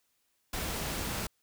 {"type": "noise", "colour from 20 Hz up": "pink", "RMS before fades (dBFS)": -35, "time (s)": [0.53, 1.27], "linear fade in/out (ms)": 5, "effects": ["white hiss -75 dBFS RMS until 1.42 s"]}